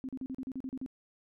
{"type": "tone bursts", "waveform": "sine", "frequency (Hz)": 261.6, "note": "C4", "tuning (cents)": 0, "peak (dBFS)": -35, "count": 10, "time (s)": [0.04, 0.862], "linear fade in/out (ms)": 0, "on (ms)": 48, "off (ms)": 38, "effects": []}